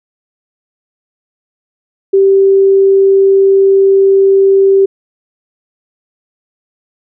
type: tone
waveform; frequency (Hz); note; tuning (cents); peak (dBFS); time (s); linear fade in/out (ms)
sine; 389.8; G4; -10; -4; 2.13-4.86; 10
effects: none